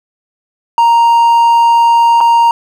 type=tone with dropouts; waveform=triangle; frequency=932.3 Hz; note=A#5; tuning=in tune; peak=-3 dBFS; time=0.78-2.51 s; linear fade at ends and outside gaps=1 ms; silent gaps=2.205-2.21 s; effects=none